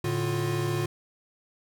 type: tone cluster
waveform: square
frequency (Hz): 111.7 / 145.9 / 354.9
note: A2 / D3 / F4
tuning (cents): +27 / -11 / +28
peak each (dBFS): -31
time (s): 0.04-0.86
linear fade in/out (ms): 5
effects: none